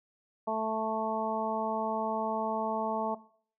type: harmonic tone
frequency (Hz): 220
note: A3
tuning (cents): 0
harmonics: 1 / 2 / 3 / 4 / 5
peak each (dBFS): -38 / -37 / -32 / -33 / -38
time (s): 0.47-3.15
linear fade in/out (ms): 10
effects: noise-tail reverb RT60 0.5 s tail -18 dB re dry